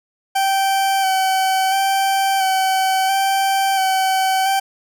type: tone with vibrato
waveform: 40% pulse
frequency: 770 Hz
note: G5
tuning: 31 cents flat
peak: -14 dBFS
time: 0.35-4.6 s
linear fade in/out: 10 ms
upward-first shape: square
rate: 0.73 Hz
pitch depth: 18 cents each way
effects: none